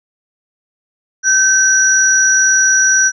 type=tone pair together; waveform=sine; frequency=1544 / 5829 Hz; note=G6 / F#8; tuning=-27 / -27 cents; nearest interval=octave + major seventh; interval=2300 cents; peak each=-11 dBFS; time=1.23-3.12 s; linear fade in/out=50 ms; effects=none